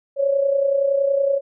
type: tone with amplitude modulation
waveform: sine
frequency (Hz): 554.4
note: C#5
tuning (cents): 0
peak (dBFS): -13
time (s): 0.16-1.41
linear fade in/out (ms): 50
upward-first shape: sine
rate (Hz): 30.7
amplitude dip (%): 60
effects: none